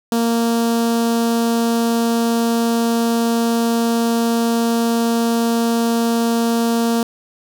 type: tone with notch filter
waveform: sawtooth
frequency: 231.7 Hz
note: A#3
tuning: 10 cents flat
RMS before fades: -17 dBFS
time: 0.12-7.03 s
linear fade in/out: 2 ms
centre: 2100 Hz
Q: 1.1
effects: none